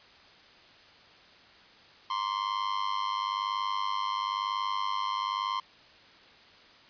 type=tone with amplitude modulation; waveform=45% pulse; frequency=1046.5 Hz; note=C6; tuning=in tune; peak=-25 dBFS; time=2.1-5.6 s; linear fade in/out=5 ms; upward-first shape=sine; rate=101 Hz; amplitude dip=85%; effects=white hiss -55 dBFS RMS until 6.89 s + resampled to 11025 Hz